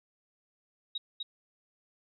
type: tone with echo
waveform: sine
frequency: 3800 Hz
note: A#7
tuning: 33 cents sharp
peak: -32 dBFS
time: 0.95-0.98 s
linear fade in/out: 5 ms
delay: 250 ms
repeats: 1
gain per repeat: -2 dB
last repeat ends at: 1.23 s
effects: none